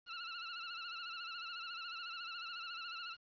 15% pulse tone with vibrato, 1377 Hz, F6, 25 cents flat, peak -36 dBFS, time 0.06-3.17 s, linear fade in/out 50 ms, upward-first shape sine, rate 14 Hz, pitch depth 78 cents each way, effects resampled to 11025 Hz + 11-bit

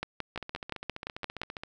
two click trains, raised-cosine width 0.3 ms, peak -16 / -22 dBFS, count 9 / 20, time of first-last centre 0.03-1.416 / 0.36-1.635 s, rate 5.77 / 14.9 Hz, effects none

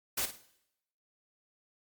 white noise with echo, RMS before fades -32 dBFS, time 0.17-0.26 s, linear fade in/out 10 ms, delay 54 ms, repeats 3, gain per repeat -11 dB, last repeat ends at 0.422 s, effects noise-tail reverb RT60 0.8 s tail -17 dB re dry + Opus 48 kbps

